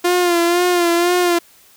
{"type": "tone with vibrato", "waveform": "sawtooth", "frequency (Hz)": 349.2, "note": "F4", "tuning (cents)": 0, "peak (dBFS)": -9, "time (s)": [0.04, 1.39], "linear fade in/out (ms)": 10, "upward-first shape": "sine", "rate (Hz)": 2, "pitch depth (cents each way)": 46, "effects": ["white hiss -49 dBFS RMS until 1.76 s"]}